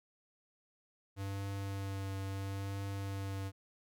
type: tone with vibrato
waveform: square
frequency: 98 Hz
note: G2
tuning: in tune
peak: -38 dBFS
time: 1.16-3.52 s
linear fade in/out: 50 ms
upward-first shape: triangle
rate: 0.74 Hz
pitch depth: 18 cents each way
effects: none